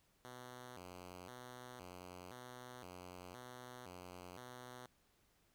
5% pulse tone with vibrato, 106 Hz, G#2, 36 cents sharp, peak -40 dBFS, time 0.25-4.86 s, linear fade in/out 0 ms, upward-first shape square, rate 0.97 Hz, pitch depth 280 cents each way, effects pink hiss -75 dBFS RMS until 5.54 s

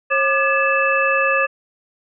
sine tone cluster, 542 / 1196 / 1701 / 2632 Hz, C#5 / D6 / G#6 / E7, -39 / +31 / +41 / -3 cents, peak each -20 dBFS, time 0.1-1.47 s, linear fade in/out 20 ms, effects none

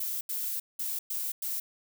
violet noise bursts at uneven times, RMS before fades -33 dBFS, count 5, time 0-0.21 / 0.29-0.6 / 0.79-0.99 / 1.1-1.32 / 1.42-1.6 s, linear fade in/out 5 ms, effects none

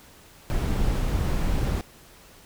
brown noise, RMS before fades -24 dBFS, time 0.5-1.81 s, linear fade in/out 0 ms, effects pink hiss -51 dBFS RMS until 2.45 s

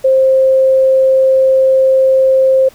sine tone, 528 Hz, C5, 16 cents sharp, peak -6 dBFS, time 0.04-2.69 s, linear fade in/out 10 ms, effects pink hiss -43 dBFS RMS until 2.74 s

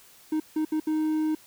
triangle tone bursts at uneven times, 311.1 Hz, D#4, in tune, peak -21 dBFS, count 4, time 0.32-0.4 / 0.56-0.65 / 0.72-0.8 / 0.87-1.35 s, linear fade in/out 5 ms, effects white hiss -54 dBFS RMS until 1.46 s

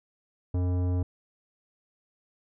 sine tone with tanh clipping, 90 Hz, F#2, 47 cents flat, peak -26 dBFS, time 0.54-1.03 s, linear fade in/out 5 ms, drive 15 dB, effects none

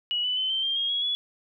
sine tone with pitch steps, 2925 / 2988 / 3053 / 3119 / 3186 / 3255 / 3325 / 3397 Hz, F#7 / F#7 / G7 / G7 / G7 / G#7 / G#7 / G#7, -21 / +16 / -46 / -9 / +27 / -36 / +1 / +38 cents, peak -24 dBFS, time 0.11-1.15 s, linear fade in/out 0 ms, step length 130 ms, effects none

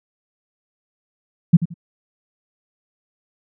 sine tone with echo, 169.2 Hz, E3, 45 cents sharp, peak -4 dBFS, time 1.53-1.57 s, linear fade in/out 10 ms, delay 86 ms, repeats 2, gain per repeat -13 dB, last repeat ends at 1.742 s, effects none

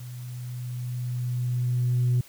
sine tone with level ramp, 123.47 Hz, B2, in tune, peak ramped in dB -36 to -17 dBFS, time 0-2.21 s, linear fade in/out 5 ms, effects tanh soft clip ceiling -17 dBFS + white hiss -51 dBFS RMS until 2.28 s

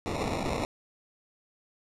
violet noise with sample-and-hold, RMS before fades -31 dBFS, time 0.06-0.65 s, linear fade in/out 0 ms, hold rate 1575 Hz, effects low-pass 8000 Hz 12 dB/octave

